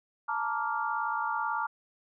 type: chord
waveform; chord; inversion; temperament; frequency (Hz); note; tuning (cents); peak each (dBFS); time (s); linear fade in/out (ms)
sine; Bb major seventh; third; just; 874.1 / 932.3 / 1165.4 / 1398.5; A5 / Bb5 / D6 / F6; -12 / 0 / -14 / +2; -34; 0.28-1.67; 10
effects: none